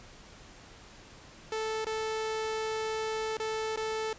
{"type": "tone with dropouts", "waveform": "sawtooth", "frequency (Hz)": 439.1, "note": "A4", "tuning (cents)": -4, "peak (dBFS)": -27, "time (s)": [1.52, 4.13], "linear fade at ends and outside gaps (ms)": 2, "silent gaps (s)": [[1.846, 1.867], [3.37, 3.399], [3.761, 3.773]], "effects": ["pink hiss -52 dBFS RMS until 4.18 s", "resampled to 16000 Hz"]}